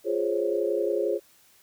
sine chord, Db major seventh, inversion first, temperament equal, 349.2 / 415.3 / 523.3 / 554.4 Hz, F4 / Ab4 / C5 / Db5, 0 / 0 / 0 / 0 cents, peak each -29 / -27 / -30 / -30 dBFS, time 0.04-1.2 s, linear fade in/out 50 ms, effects white hiss -59 dBFS RMS until 1.62 s

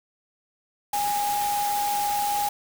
sine tone in noise, 821 Hz, G#5, 20 cents flat, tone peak -23 dBFS, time 0.93-2.49 s, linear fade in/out 5 ms, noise white, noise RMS -32 dBFS, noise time 0.93-2.49 s, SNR +6 dB, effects none

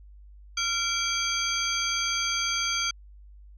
sine tone cluster, 1379 / 2321 / 3275 / 4684 / 6200 Hz, F6 / D7 / G#7 / D8 / G8, -22 / -21 / -25 / -5 / -20 cents, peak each -31 dBFS, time 0.57-2.91 s, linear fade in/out 5 ms, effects tanh soft clip ceiling -16 dBFS + added 50 Hz sine -46 dBFS peak until 3.57 s

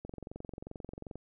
click train, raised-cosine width 2 ms, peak -29 dBFS, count 26, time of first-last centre 0.05-1.156 s, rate 22.6 Hz, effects none

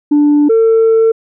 sine tone pair in turn, 293.7 / 449.7 Hz, D4 / A4, 0 / +38 cents, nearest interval perfect fifth, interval 738 cents, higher second, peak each -4 dBFS, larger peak neither, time 0.11-0.49 / 0.49-1.12 s, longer second, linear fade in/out 10 ms, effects tanh soft clip ceiling -4 dBFS

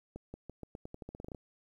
accelerating click train, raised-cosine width 2 ms, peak -30 dBFS, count 15, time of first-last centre 0.16-1.348 s, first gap 180 ms, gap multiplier 0.87, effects 11-bit

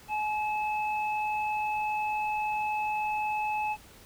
sine tone pair together, 848.3 / 2600 Hz, G#5 / E7, +36 / -24 cents, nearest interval octave + perfect fifth, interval 1940 cents, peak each -28 / -35 dBFS, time 0.08-3.77 s, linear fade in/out 50 ms, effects pink hiss -53 dBFS RMS until 4.05 s

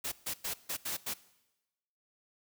white noise bursts at uneven times, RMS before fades -36 dBFS, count 6, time 0.04-0.12 / 0.26-0.34 / 0.44-0.54 / 0.69-0.77 / 0.85-0.97 / 1.06-1.14 s, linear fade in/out 10 ms, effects noise-tail reverb RT60 1.0 s tail -19 dB re dry

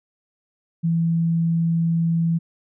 sine tone, 166.2 Hz, E3, 15 cents sharp, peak -17 dBFS, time 0.83-2.39 s, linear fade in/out 20 ms, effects none

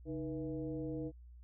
sine tone with frequency modulation, 311.1 Hz, D#4, in tune, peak -37 dBFS, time 0.05-1.12 s, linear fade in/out 50 ms, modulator 174 Hz, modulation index 1.1, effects added 60 Hz sine -52 dBFS peak until 1.43 s

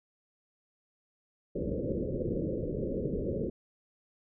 white low-pass noise, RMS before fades -33 dBFS, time 1.55-3.5 s, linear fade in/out 5 ms, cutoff 550 Hz, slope 96 dB/octave, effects none

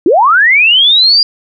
sine linear sweep, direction up, 293.7 to 4863 Hz, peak -4 dBFS, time 0.06-1.23 s, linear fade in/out 2 ms, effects none

